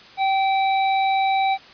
square tone, 774 Hz, G5, 22 cents flat, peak -18 dBFS, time 0.17-1.58 s, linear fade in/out 50 ms, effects white hiss -45 dBFS RMS until 1.73 s + resampled to 11025 Hz

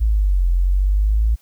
sine linear two-way sweep, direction down then up, 56 to 43 to 56 Hz, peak -13 dBFS, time 0-1.36 s, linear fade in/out 20 ms, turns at 0.49 s, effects white hiss -57 dBFS RMS until 1.41 s

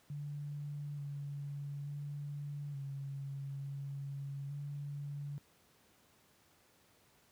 sine tone with pitch steps, 145.5 / 142.5 / 144.5 / 138.3 / 139.3 / 143.4 Hz, D3 / C#3 / D3 / C#3 / C#3 / D3, -16 / +48 / -28 / -4 / +9 / -41 cents, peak -39 dBFS, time 0.1-5.38 s, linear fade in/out 0 ms, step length 880 ms, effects pink hiss -68 dBFS RMS until 7.31 s + high-pass 80 Hz 12 dB/octave

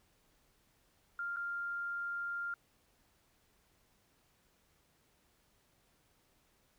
sine tone with dropouts, 1396.9 Hz, F6, in tune, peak -36 dBFS, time 1.19-2.54 s, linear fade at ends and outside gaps 2 ms, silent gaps 1.362-1.368 s, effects pink hiss -72 dBFS RMS until 6.78 s

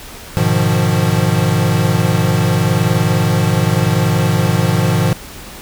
square chord, F half-diminished seventh, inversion first, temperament equal with one note detuned, 103.83 / 123.47 / 153.78 / 174.61 Hz, Ab2 / Cb3 / Eb3 / F3, 0 / 0 / -20 / 0 cents, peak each -18 dBFS, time 0.37-5.13 s, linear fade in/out 0 ms, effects pink hiss -33 dBFS RMS until 5.61 s

